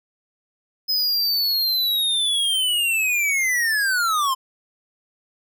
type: linear sweep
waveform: square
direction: down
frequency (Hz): 5090 to 1021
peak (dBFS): -19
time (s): 0.88-4.35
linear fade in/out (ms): 20
effects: none